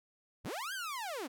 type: linear two-way sweep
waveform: sawtooth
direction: up then down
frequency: 33.53 to 1632 to 223.8 Hz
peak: -34 dBFS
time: 0.44-1.28 s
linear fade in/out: 20 ms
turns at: 0.73 s
effects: none